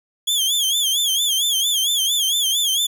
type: tone with vibrato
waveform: sawtooth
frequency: 3318 Hz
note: G#7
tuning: 2 cents flat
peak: -14 dBFS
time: 0.27-2.87 s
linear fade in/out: 10 ms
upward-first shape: sine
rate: 4.4 Hz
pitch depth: 120 cents each way
effects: 9-bit